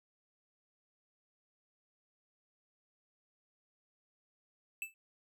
square tone with exponential decay, 2637 Hz, E7, in tune, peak -34 dBFS, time 4.82-4.94 s, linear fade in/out 1 ms, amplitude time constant 26 ms, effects none

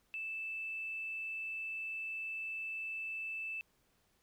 triangle tone with tanh clipping, 2637 Hz, E7, in tune, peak -38 dBFS, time 0.14-3.61 s, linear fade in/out 0 ms, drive 3 dB, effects pink hiss -74 dBFS RMS until 4.22 s

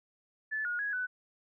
sine tone with pitch steps, 1738 / 1441 / 1664 / 1496 Hz, A6 / F#6 / G#6 / F#6, -22 / -46 / +3 / +19 cents, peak -31 dBFS, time 0.51-1.07 s, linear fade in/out 20 ms, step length 140 ms, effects none

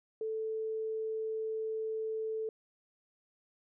sine tone, 440 Hz, A4, in tune, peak -33 dBFS, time 0.21-2.49 s, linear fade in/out 2 ms, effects none

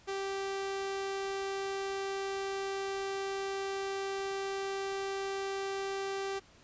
sawtooth tone, 390.9 Hz, G4, 5 cents flat, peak -30 dBFS, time 0.07-6.4 s, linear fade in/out 20 ms, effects pink hiss -60 dBFS RMS until 6.63 s + resampled to 16000 Hz

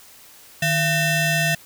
25% pulse ring-modulated tone, 835 Hz, G#5, 9 cents sharp, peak -11 dBFS, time 0.62-1.55 s, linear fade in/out 5 ms, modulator 991 Hz, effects white hiss -47 dBFS RMS until 1.65 s

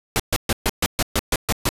pink noise bursts, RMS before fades -19 dBFS, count 10, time 0.16-1.69 s, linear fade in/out 0 ms, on 36 ms, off 130 ms, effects resampled to 32000 Hz

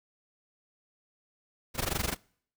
pink noise with amplitude modulation, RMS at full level -28 dBFS, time 1.74-2.17 s, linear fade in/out 50 ms, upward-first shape sine, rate 23.6 Hz, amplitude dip 90%, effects noise-tail reverb RT60 0.6 s tail -26 dB re dry

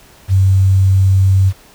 sine tone with quantisation, 95.7 Hz, G2, 41 cents flat, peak -7 dBFS, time 0.28-1.53 s, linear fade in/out 50 ms, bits 6, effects pink hiss -44 dBFS RMS until 1.74 s

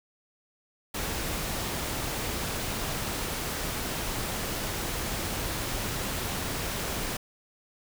pink noise, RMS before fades -32 dBFS, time 0.94-7.17 s, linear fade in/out 5 ms, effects none

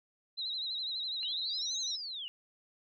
sine tone with vibrato, 3938 Hz, B7, 6 cents flat, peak -34 dBFS, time 0.37-1.97 s, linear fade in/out 20 ms, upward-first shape sine, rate 12 Hz, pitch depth 81 cents each way
sine linear two-way sweep, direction up then down, 2794 to 6560 to 2794 Hz, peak -38 dBFS, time 1.23-2.28 s, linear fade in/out 0 ms, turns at 1.79 s
effects none

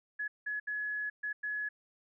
sine tone bursts at uneven times, 1694 Hz, G#6, 34 cents sharp, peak -33 dBFS, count 5, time 0.19-0.28 / 0.46-0.6 / 0.67-1.1 / 1.23-1.33 / 1.43-1.69 s, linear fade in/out 10 ms, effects none

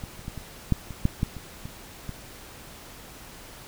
clicks, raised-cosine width 5 ms, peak -22 / -30 / -21 / -24 / -8 / -24 / -8 / -11 / -24 / -24 / -21 dBFS, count 11, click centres 0.038 / 0.193 / 0.281 / 0.377 / 0.723 / 0.907 / 1.054 / 1.231 / 1.367 / 1.655 / 2.093 s, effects pink hiss -45 dBFS RMS until 3.67 s

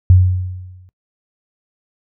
sine tone with exponential decay, 91.6 Hz, F#2, 17 cents flat, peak -3 dBFS, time 0.1-0.89 s, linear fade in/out 0 ms, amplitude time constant 170 ms, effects noise-tail reverb RT60 0.1 s tail -20 dB re dry

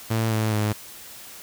sawtooth tone with pitch steps, 112.4 / 109.26 / 106.21 Hz, A2 / A2 / G#2, +37 / -12 / +39 cents, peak -17 dBFS, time 0.1-0.73 s, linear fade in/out 10 ms, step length 210 ms, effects white hiss -42 dBFS RMS until 1.42 s

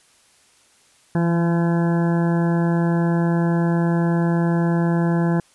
harmonic tone with a mistuned harmonic, 170 Hz, F3, 46 cents flat, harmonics 1 / 2 / 3 / 4 / 5 / 6 / 8 / 9 / 10, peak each -17 / -24 / -31 / -31 / -32 / -35 / -41 / -37 / -37 dBFS, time 1.15-5.4 s, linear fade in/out 2 ms, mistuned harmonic 1, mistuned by -19 cents, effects white hiss -56 dBFS RMS until 5.54 s + resampled to 24000 Hz

